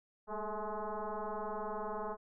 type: tone with frequency modulation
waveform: sine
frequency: 202.8 Hz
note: G#3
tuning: 41 cents flat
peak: -36 dBFS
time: 0.27-2.17 s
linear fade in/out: 50 ms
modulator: 213 Hz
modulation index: 4.8
effects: none